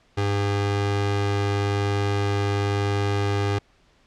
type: tone pair together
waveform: sawtooth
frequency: 101 / 202 Hz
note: G#2 / G#3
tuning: -48 / -48 cents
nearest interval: octave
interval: 1200 cents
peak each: -17 / -22 dBFS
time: 0.17-3.59 s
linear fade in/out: 10 ms
effects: pink hiss -60 dBFS RMS until 4.06 s + low-pass 5000 Hz 12 dB/octave